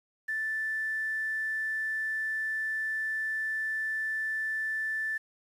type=tone with quantisation; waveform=sine; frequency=1760 Hz; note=A6; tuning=in tune; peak=-29 dBFS; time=0.28-5.18 s; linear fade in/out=10 ms; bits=9; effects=resampled to 32000 Hz